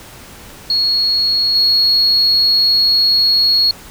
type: tone with level steps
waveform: sine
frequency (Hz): 4324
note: C#8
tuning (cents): -44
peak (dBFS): -11 / -8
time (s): 0.7-3.71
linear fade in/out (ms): 2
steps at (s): 1.55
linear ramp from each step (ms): 5
effects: tanh soft clip ceiling -6 dBFS + pink hiss -37 dBFS RMS until 3.9 s